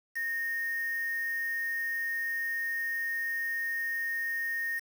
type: tone with quantisation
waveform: sine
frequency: 1847 Hz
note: A#6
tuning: 16 cents flat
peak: -30 dBFS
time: 0.15-4.8 s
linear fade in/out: 20 ms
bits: 7
effects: none